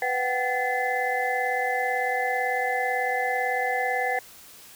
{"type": "tone cluster", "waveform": "sine", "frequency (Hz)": [497.6, 729, 767, 1737, 2042], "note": ["B4", "F#5", "G5", "A6", "C7"], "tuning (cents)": [13, -26, -38, -23, -43], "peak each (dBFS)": [-30, -33, -27, -30, -30], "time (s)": [0.02, 4.19], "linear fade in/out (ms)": 2, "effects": ["white hiss -48 dBFS RMS until 4.75 s"]}